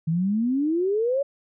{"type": "exponential sweep", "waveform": "sine", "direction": "up", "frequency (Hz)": [155.8, 573], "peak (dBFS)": -20, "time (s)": [0.07, 1.23], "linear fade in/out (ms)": 10, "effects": []}